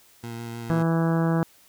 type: tone with vibrato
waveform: 20% pulse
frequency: 116.6 Hz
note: A#2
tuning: 1 cent sharp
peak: -28 dBFS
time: 0.23-0.83 s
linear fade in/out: 10 ms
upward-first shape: square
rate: 6.4 Hz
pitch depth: 11 cents each way
type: harmonic tone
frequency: 164.81 Hz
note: E3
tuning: in tune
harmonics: 1 / 2 / 3 / 4 / 5 / 6 / 7 / 8 / 9 / 10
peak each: -21 / -27 / -31 / -33 / -35 / -37 / -38 / -39 / -40 / -41 dBFS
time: 0.7-1.43 s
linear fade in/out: 0 ms
effects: white hiss -56 dBFS RMS until 1.68 s